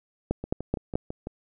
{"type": "two click trains", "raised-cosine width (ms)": 2, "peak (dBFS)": [-20, -11], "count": [6, 4], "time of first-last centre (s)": [[0.44, 1.271], [0.31, 0.955]], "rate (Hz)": [6.02, 4.65], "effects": []}